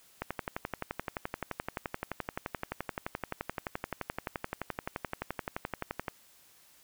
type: click train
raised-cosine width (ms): 0.5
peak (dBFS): -18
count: 69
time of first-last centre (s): 0.22-6.082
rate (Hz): 11.6
effects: white hiss -61 dBFS RMS until 6.83 s